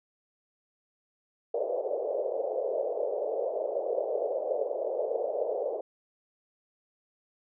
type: band-pass noise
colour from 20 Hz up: white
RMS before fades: -31 dBFS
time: 1.54-5.81 s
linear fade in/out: 5 ms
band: 440 to 620 Hz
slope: 48 dB/octave
effects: none